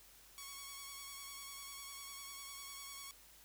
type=tone with vibrato; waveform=5% pulse; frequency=1110 Hz; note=C#6; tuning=2 cents sharp; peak=-36 dBFS; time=0.38-3.11 s; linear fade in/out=0 ms; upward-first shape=square; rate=10 Hz; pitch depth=20 cents each way; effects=added 50 Hz sine -70 dBFS peak until 3.44 s + white hiss -62 dBFS RMS until 3.44 s